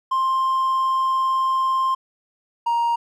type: tone pair in turn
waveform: triangle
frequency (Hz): 1053 / 938.1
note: C6 / A#5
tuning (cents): +11 / +11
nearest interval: major second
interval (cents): 200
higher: first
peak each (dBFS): -15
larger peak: neither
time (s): 0.11-1.95 / 2.66-2.96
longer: first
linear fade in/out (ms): 10
effects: tanh soft clip ceiling -11 dBFS